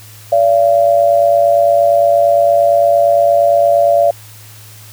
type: tone pair together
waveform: sine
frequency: 574.3 / 683 Hz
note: D5 / F5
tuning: -39 / -39 cents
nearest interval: minor third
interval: 300 cents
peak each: -10 dBFS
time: 0.32-4.11 s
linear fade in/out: 5 ms
effects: added 107 Hz sine -37 dBFS peak until 4.92 s + white hiss -39 dBFS RMS until 4.92 s